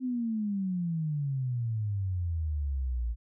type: exponential sweep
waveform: sine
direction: down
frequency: 260.7 to 55.6 Hz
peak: -28 dBFS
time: 0-3.16 s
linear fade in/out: 50 ms
effects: none